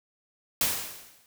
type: noise with exponential decay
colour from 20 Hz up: white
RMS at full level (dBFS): -23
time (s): 0.61-1.26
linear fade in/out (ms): 1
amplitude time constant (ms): 140
effects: none

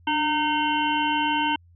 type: harmonic tone with a mistuned harmonic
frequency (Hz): 306.4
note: D#4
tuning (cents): -27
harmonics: 1 / 3 / 5 / 7 / 9 / 10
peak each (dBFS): -28 / -23 / -31 / -36 / -30 / -30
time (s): 0.07-1.56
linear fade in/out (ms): 5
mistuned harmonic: 1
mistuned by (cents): -62
effects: added 86 Hz sine -51 dBFS peak until 1.75 s

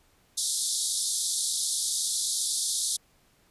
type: band-pass noise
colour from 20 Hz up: white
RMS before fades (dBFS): -29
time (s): 0.37-2.97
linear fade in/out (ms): 10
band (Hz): 3500 to 11000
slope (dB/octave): 96
effects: pink hiss -64 dBFS RMS until 3.5 s + resampled to 32000 Hz

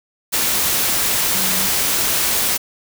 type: tone in noise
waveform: sine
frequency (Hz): 190.3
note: F#3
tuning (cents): +49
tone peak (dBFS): -29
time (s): 1.34-1.68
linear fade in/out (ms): 20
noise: white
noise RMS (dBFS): -18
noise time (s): 0.32-2.58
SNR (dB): -14
effects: none

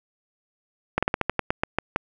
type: slowing click train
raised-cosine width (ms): 0.5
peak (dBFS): -6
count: 11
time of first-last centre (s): 0.98-1.961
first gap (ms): 46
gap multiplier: 1.16
effects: none

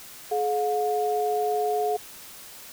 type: tone pair together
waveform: sine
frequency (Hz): 424.9 / 717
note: G#4 / F5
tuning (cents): +40 / +45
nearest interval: major sixth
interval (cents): 905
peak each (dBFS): -25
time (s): 0.31-1.97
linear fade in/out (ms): 10
effects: white hiss -44 dBFS RMS until 2.72 s

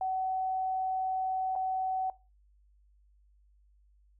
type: tone with dropouts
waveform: sine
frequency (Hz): 754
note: F#5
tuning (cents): +32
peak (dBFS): -29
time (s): 0.01-2.1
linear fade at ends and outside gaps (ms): 2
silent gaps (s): 1.554-1.56
effects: noise-tail reverb RT60 0.3 s tail -20 dB re dry + added 50 Hz sine -61 dBFS peak until 4.19 s

